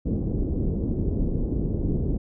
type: low-pass noise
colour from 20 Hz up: pink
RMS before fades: -25 dBFS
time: 0.05-2.18 s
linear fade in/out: 10 ms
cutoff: 390 Hz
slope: 24 dB/octave
effects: none